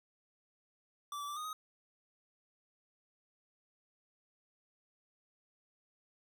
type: tone with pitch steps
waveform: square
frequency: 1164 / 1156 / 1172 / 1236 / 1257 Hz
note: D6 / D6 / D6 / D#6 / D#6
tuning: -16 / -28 / -4 / -12 / +17 cents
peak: -40 dBFS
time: 1.12-1.53 s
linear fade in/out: 2 ms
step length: 82 ms
effects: none